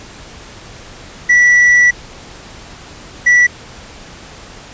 triangle tone bursts at uneven times, 1954 Hz, B6, 19 cents flat, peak -4 dBFS, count 2, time 1.29-1.91 / 3.26-3.47 s, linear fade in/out 10 ms, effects pink hiss -35 dBFS RMS until 4.73 s + resampled to 16000 Hz

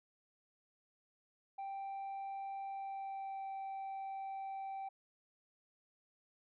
sine tone with pitch glide, 784 to 777.7 Hz, G5 to G5, 0 to -14 cents, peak -38 dBFS, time 1.58-4.89 s, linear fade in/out 10 ms, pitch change -14 cents, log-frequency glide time 2.66-3.48 s, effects tanh soft clip ceiling -40 dBFS

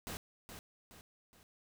pink noise with echo, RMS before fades -43 dBFS, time 0.07-0.17 s, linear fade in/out 0 ms, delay 420 ms, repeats 3, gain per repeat -7 dB, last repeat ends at 1.43 s, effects none

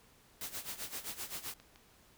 white noise with tremolo, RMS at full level -40 dBFS, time 0.41-1.54 s, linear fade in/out 2 ms, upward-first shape sine, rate 7.7 Hz, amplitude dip 80%
clicks, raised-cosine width 0.2 ms, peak -37 dBFS, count 5, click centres 0.758 / 1.046 / 1.439 / 1.6 / 1.759 s
effects pink hiss -64 dBFS RMS until 2.17 s

